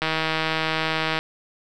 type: click train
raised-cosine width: 0.3 ms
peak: -7 dBFS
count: 187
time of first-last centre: 0.02-1.19 s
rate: 159 Hz
effects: none